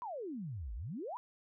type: exponential two-way sweep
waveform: sine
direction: down then up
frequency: 1037 to 49 to 1037 Hz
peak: -39 dBFS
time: 0.02-1.17 s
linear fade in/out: 0 ms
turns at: 0.74 s
effects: none